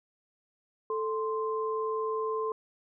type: tone pair together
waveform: sine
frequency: 439.4 / 1045 Hz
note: A4 / C6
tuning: -2 / -2 cents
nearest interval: octave + minor third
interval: 1500 cents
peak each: -30 / -33 dBFS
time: 0.9-2.52 s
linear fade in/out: 2 ms
effects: none